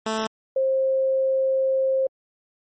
10% pulse / sine tone pair in turn, 220 / 530.6 Hz, A3 / C5, 0 / +24 cents, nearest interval octave + minor third, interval 1524 cents, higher second, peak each -15 / -18 dBFS, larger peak first, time 0.06-0.27 / 0.56-2.07 s, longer second, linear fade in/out 5 ms, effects MP3 32 kbps

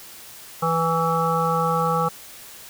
harmonic tone with a mistuned harmonic, 164.81 Hz, E3, in tune, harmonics 1 / 3 / 5 / 7 / 8, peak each -25 / -25 / -25 / -25 / -25 dBFS, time 0.62-2.09 s, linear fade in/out 10 ms, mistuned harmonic 7, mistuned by -26 cents, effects white hiss -42 dBFS RMS until 2.69 s

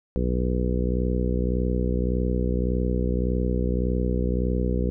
harmonic tone, 61.74 Hz, B1, in tune, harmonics 1 / 2 / 3 / 4 / 5 / 6 / 7 / 8, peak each -24 / -31 / -28 / -32 / -35 / -34 / -33 / -33 dBFS, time 0.16-4.9 s, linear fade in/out 0 ms, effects none

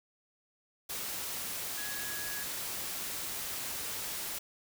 sine tone in noise, 1671 Hz, G#6, 10 cents sharp, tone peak -42 dBFS, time 1.77-2.44 s, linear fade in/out 10 ms, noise white, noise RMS -38 dBFS, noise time 0.89-4.39 s, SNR -7 dB, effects none

